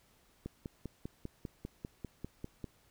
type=click train; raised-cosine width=3 ms; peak=-27 dBFS; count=12; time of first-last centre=0.46-2.643 s; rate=5.04 Hz; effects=pink hiss -68 dBFS RMS until 2.9 s